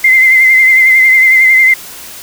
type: tone with vibrato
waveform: sine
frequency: 2074 Hz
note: C7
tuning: 16 cents flat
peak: -3 dBFS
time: 0.04-1.74 s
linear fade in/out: 5 ms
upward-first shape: sine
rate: 11 Hz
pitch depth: 37 cents each way
effects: white hiss -29 dBFS RMS until 2.22 s